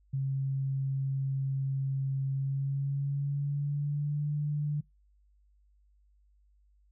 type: tone with pitch glide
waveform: sine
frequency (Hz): 135.5 to 147.76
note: C#3 to D3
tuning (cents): -39 to +11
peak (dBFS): -28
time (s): 0.13-4.81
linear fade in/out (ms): 10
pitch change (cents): +150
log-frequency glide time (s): 2.3-4.29
effects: noise-tail reverb RT60 0.2 s tail -24 dB re dry + added 50 Hz sine -62 dBFS peak until 6.91 s